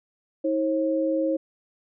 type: tone pair together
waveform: sine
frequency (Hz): 319.4 / 538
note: D#4 / C5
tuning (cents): +45 / +48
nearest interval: major sixth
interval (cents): 903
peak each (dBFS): -24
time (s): 0.44-1.37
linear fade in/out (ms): 10
effects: none